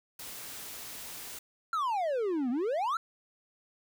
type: noise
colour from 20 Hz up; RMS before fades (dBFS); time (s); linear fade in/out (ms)
white; -43; 0.19-1.39; 5
type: exponential two-way sweep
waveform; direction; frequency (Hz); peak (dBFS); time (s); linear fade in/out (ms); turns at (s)
triangle; down then up; 1391 to 233.1 to 1391; -26; 1.73-2.97; 2; 2.5
effects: none